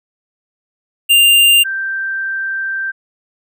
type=tone pair in turn; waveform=square / sine; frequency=2794 / 1568.1 Hz; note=F7 / G6; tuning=0 / 0 cents; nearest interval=minor seventh; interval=1000 cents; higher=first; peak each=-7 / -17 dBFS; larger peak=first; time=1.09-1.64 / 1.64-2.92 s; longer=second; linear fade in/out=20 ms; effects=none